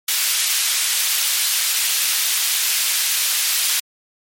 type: high-pass noise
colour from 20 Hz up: pink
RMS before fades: -19 dBFS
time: 0.08-3.8 s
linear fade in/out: 5 ms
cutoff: 2800 Hz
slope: 12 dB/octave
effects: MP3 64 kbps